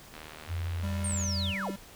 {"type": "click train", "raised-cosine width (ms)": 0.3, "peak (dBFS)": -28, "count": 86, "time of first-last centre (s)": [0.14, 1.238], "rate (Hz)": 77.4}
{"type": "tone", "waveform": "sine", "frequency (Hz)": 87.31, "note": "F2", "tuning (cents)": 0, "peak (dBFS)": -30, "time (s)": [0.47, 1.55], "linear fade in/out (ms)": 50}
{"type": "tone with pitch glide", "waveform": "square", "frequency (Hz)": [197.3, 194.92], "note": ["G3", "G3"], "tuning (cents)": [11, -10], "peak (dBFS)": -36, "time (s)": [0.83, 1.76], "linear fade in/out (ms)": 5, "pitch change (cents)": -21, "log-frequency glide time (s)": [1, 1.52]}
{"type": "linear sweep", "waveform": "sine", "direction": "down", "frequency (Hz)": [9010, 210], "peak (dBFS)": -32, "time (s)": [1.04, 1.71], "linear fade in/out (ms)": 5}
{"effects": ["pink hiss -51 dBFS RMS until 1.95 s"]}